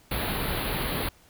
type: band-stop noise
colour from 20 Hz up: pink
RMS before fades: -29 dBFS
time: 0.11-1.09 s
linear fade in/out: 5 ms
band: 4500 to 10000 Hz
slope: 96 dB/octave
effects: pink hiss -58 dBFS RMS until 1.29 s